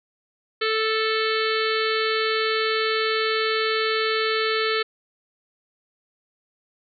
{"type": "harmonic tone", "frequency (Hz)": 440, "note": "A4", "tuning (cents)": 0, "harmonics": [1, 3, 4, 5, 6, 7, 8, 9, 10], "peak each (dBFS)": [-24, -27, -29, -30, -34, -32, -35, -33, -33], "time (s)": [0.61, 4.83], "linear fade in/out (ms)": 10, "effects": []}